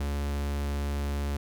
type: tone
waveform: 45% pulse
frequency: 71.4 Hz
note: D2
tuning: 48 cents flat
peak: -28 dBFS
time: 0-1.37 s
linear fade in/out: 5 ms
effects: none